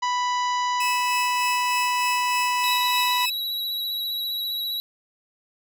harmonic tone, 987.8 Hz, B5, in tune, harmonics 1 / 2 / 3 / 4 / 5 / 6 / 7, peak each -22 / -32 / -35 / -38 / -39 / -42 / -42 dBFS, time 0.02-3.26 s, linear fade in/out 10 ms
sawtooth tone with tremolo, 2595 Hz, E7, 28 cents flat, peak -21 dBFS, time 0.8-3.3 s, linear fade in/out 5 ms, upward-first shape sine, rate 3.3 Hz, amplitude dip 40%
square tone with vibrato, 3898 Hz, B7, 23 cents flat, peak -26 dBFS, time 2.64-4.8 s, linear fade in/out 0 ms, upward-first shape sine, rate 15 Hz, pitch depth 27 cents each way
effects none

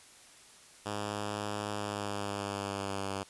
5% pulse tone with pitch glide, 103.83 to 98.12 Hz, G#2 to G2, 0 to +2 cents, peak -23 dBFS, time 0.85-3.24 s, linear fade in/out 20 ms, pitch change -98 cents, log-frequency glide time 1.69-3.04 s, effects white hiss -56 dBFS RMS until 3.29 s + resampled to 24000 Hz

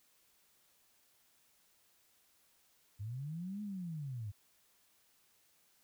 sine linear two-way sweep, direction up then down, 96.4 to 212.2 to 96.4 Hz, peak -39 dBFS, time 2.99-4.32 s, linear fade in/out 20 ms, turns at 3.62 s, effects white hiss -71 dBFS RMS until 5.83 s

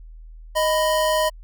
square tone pair together, 622.3 / 992.7 Hz, D#5 / B5, 0 / +9 cents, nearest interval minor sixth, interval 809 cents, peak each -20 / -23 dBFS, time 0.55-1.3 s, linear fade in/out 20 ms, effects added 40 Hz sine -38 dBFS peak until 1.43 s

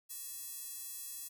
square tone with high-pass filter, 373.2 Hz, F#4, 15 cents sharp, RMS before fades -45 dBFS, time 0.09-1.29 s, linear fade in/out 20 ms, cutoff 9500 Hz, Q 0.88, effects none

